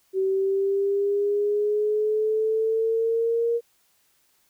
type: exponential sweep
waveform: sine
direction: up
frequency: 380.3 to 470 Hz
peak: -20 dBFS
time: 0.13-3.61 s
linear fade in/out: 50 ms
effects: white hiss -65 dBFS RMS until 4.49 s